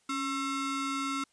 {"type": "ring-modulated tone", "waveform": "35% pulse", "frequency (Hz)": 807, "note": "G#5", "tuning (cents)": -50, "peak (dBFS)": -26, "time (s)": [0.09, 1.24], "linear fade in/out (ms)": 5, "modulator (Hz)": 531, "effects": ["white hiss -69 dBFS RMS until 1.32 s", "resampled to 22050 Hz"]}